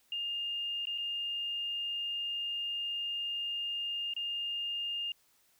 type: tone with dropouts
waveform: sine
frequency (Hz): 2819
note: F7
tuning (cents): +16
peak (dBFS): -33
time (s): 0.12-5.12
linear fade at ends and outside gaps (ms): 2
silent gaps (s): 0.855-0.87 / 0.978-0.982 / 4.137-4.164
effects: white hiss -69 dBFS RMS until 5.59 s